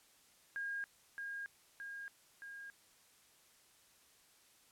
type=tone with echo; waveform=sine; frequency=1623 Hz; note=G#6; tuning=40 cents flat; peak=-38 dBFS; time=0.56-0.84 s; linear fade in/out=0 ms; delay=620 ms; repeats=3; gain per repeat=-3 dB; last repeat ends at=2.7 s; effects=white hiss -67 dBFS RMS until 4.71 s + low-pass 12000 Hz 12 dB/octave